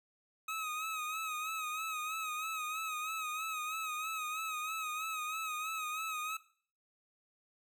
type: tone with vibrato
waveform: 25% pulse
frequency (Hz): 1267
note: D#6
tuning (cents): +31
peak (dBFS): -33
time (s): 0.48-6.37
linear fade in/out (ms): 5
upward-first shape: sine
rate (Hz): 3.1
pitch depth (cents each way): 55
effects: noise-tail reverb RT60 0.5 s tail -18 dB re dry